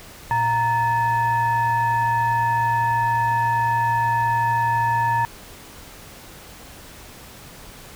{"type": "tone with frequency modulation", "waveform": "sine", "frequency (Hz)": 929, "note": "A#5", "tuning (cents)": -6, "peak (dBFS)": -17, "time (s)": [0.31, 5.25], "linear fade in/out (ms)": 0, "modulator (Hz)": 812, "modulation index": 0.67, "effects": ["pink hiss -42 dBFS RMS until 7.95 s"]}